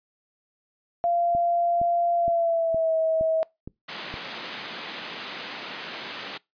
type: tone with pitch glide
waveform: sine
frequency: 690 to 643.8 Hz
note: F5 to E5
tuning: -21 to -41 cents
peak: -20 dBFS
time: 1.04-3.43 s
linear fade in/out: 0 ms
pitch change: -120 cents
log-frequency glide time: 2.15-2.95 s
type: click train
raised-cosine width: 3 ms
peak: -23 dBFS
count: 7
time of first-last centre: 1.35-4.141 s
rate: 2.15 Hz
type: band-pass noise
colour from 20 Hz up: white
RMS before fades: -37 dBFS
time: 3.88-6.38 s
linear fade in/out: 10 ms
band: 160 to 3900 Hz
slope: 24 dB/octave
effects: noise-tail reverb RT60 0.2 s tail -23 dB re dry + resampled to 11025 Hz